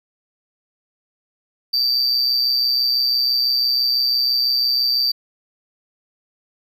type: tone with amplitude modulation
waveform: triangle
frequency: 4658 Hz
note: D8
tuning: 15 cents flat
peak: -12 dBFS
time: 1.73-5.12 s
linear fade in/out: 10 ms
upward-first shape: sine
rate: 126 Hz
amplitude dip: 55%
effects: none